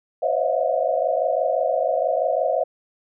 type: tone cluster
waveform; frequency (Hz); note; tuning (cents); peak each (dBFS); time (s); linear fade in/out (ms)
sine; 511 / 557 / 632 / 657 / 718; C5 / C#5 / D#5 / E5 / F5; -41 / +8 / +27 / -6 / +48; -25; 0.22-2.64; 10
effects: none